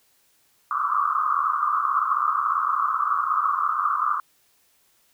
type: band-pass noise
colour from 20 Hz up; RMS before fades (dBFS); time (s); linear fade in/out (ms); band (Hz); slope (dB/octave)
pink; -23; 0.71-4.2; 2; 1100 to 1300; 96
effects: white hiss -63 dBFS RMS until 5.13 s

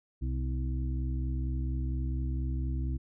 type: harmonic tone with a mistuned harmonic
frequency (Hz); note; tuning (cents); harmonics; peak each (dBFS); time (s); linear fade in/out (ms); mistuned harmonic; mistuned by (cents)
64.3; C2; -30; 1 / 2 / 4 / 5; -30 / -36 / -42 / -44; 0.21-2.98; 20; 4; -44
effects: none

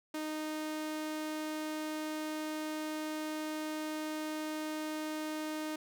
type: tone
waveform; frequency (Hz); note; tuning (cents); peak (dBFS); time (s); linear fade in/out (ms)
sawtooth; 309; D#4; -12; -32; 0.14-5.76; 5
effects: none

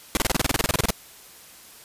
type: noise bursts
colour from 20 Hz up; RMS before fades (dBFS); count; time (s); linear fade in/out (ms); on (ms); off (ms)
pink; -20; 16; 0.15-0.905; 0; 20; 29
effects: white hiss -47 dBFS RMS until 1.84 s + resampled to 32000 Hz

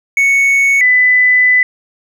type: tone pair in turn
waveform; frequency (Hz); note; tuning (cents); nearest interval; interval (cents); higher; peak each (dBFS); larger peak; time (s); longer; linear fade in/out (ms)
triangle / sine; 2217 / 1999.2; C#7 / B6; 0 / +21; major second; 179; first; -6; neither; 0.17-0.81 / 0.81-1.63; second; 2
effects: none

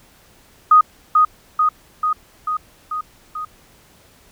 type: tone with echo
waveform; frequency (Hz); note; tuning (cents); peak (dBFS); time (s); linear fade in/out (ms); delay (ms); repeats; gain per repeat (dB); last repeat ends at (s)
sine; 1244.5; D#6; 0; -6; 0.71-0.81; 5; 440; 6; -3; 3.45
effects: pink hiss -51 dBFS RMS until 4.31 s

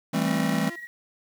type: chord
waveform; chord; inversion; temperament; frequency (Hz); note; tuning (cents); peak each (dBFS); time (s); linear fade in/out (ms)
square; A minor seventh; second; just; 165 / 198 / 220 / 264; E3 / G3 / A3 / C4; +2 / +18 / 0 / +16; -29; 0.13-0.7; 10
type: tone with vibrato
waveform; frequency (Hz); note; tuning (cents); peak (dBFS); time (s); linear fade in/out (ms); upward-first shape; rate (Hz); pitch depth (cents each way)
sawtooth; 298.2; D4; +27; -35; 0.14-0.76; 5; square; 5.6; 240
type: tone with tremolo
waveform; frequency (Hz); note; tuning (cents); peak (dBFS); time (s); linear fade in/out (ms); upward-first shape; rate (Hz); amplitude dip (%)
sine; 1908; A#6; +40; -34; 0.27-0.87; 0; sine; 18; 55
effects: 9-bit

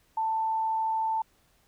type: tone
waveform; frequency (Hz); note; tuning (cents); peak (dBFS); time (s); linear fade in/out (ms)
sine; 887; A5; +14; -25; 0.17-1.22; 5
effects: pink hiss -66 dBFS RMS until 1.67 s

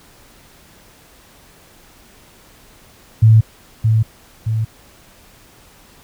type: tone with echo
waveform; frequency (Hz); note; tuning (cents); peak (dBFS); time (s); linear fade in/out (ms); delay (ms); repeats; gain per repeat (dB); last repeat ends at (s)
sine; 110.7; A2; +11; -5; 3.22-3.41; 10; 620; 2; -5; 4.65
effects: pink hiss -47 dBFS RMS until 6.03 s

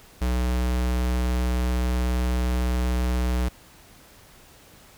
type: tone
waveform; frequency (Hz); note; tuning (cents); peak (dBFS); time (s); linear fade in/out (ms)
square; 61.74; B1; 0; -22; 0.21-3.49; 10
effects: pink hiss -51 dBFS RMS until 4.97 s

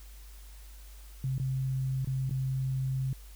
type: tone with dropouts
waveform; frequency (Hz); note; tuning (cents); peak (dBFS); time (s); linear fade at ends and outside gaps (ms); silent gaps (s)
sine; 132.1; C3; +17; -28; 1.24-3.13; 2; 1.381-1.398 / 2.047-2.072 / 2.295-2.309
effects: added 50 Hz sine -46 dBFS peak until 3.35 s + white hiss -57 dBFS RMS until 3.35 s

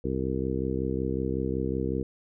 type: harmonic tone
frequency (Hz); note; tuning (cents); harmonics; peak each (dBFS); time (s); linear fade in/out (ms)
65.4; C2; 0; 1 / 2 / 3 / 4 / 5 / 6 / 7; -34 / -34 / -34 / -34 / -34 / -34 / -34; 0.04-2.03; 5
effects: none

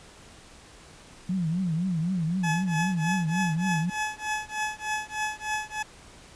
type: tone with vibrato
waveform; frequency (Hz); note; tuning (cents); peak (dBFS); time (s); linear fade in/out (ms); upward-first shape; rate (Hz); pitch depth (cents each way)
sine; 173.1; F3; -15; -24; 1.29-3.9; 5; triangle; 3.9; 200
type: tone with tremolo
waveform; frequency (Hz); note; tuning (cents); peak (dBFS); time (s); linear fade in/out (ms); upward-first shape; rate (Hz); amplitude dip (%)
20% pulse; 855; A5; -50; -20; 2.43-5.83; 10; triangle; 3.3; 100
effects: pink hiss -50 dBFS RMS until 6.35 s + resampled to 22050 Hz

